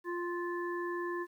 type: harmonic tone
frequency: 349.2 Hz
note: F4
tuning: in tune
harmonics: 1 / 3 / 5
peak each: -35 / -40 / -42 dBFS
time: 0.04-1.27 s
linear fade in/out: 50 ms
effects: 11-bit